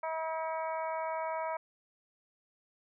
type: harmonic tone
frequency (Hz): 320.9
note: E4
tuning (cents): -46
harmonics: 2 / 3 / 4 / 5 / 6 / 7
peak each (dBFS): -36 / -36 / -43 / -49 / -53 / -47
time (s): 0.03-1.57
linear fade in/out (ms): 5
effects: none